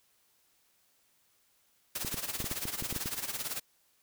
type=noise with tremolo; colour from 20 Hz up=white; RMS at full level=-34 dBFS; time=1.95-3.6 s; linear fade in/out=5 ms; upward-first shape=sine; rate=18 Hz; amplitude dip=75%
type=clicks; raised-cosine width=3 ms; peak=-25 dBFS; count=10; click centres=2.048 / 2.143 / 2.403 / 2.443 / 2.514 / 2.654 / 2.824 / 2.926 / 2.963 / 3.059 s
effects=white hiss -70 dBFS RMS until 4.02 s